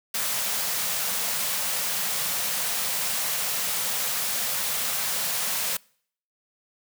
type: band-stop noise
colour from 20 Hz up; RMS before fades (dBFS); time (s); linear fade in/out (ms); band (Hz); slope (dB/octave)
white; -27; 0.14-5.77; 5; 230 to 450; 48
effects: noise-tail reverb RT60 0.6 s tail -26 dB re dry + high-pass 150 Hz 12 dB/octave